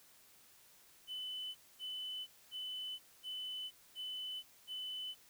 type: tone bursts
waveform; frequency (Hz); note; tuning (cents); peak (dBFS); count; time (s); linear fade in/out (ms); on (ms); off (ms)
triangle; 3014; F#7; +31; -38; 6; 1.07-5.15; 50; 480; 240
effects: tanh soft clip ceiling -37 dBFS + white hiss -64 dBFS RMS until 5.29 s